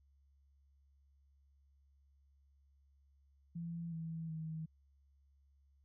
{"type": "tone with pitch steps", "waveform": "sine", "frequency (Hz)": [168.4, 163, 159.1], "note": ["E3", "E3", "D#3"], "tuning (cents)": [37, -19, 39], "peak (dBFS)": -40, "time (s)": [3.55, 4.66], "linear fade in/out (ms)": 10, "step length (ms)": 370, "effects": ["added 69 Hz sine -67 dBFS peak until 5.84 s"]}